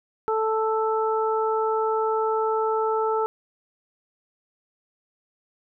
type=harmonic tone; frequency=440 Hz; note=A4; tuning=in tune; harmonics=1 / 2 / 3; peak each=-23 / -26 / -28 dBFS; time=0.28-3.26 s; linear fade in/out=0 ms; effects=none